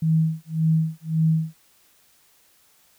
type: tone with tremolo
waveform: sine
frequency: 160 Hz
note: D#3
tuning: 49 cents sharp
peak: -15 dBFS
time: 0.02-1.56 s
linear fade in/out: 5 ms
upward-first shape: sine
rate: 1.8 Hz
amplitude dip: 100%
effects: white hiss -59 dBFS RMS until 2.98 s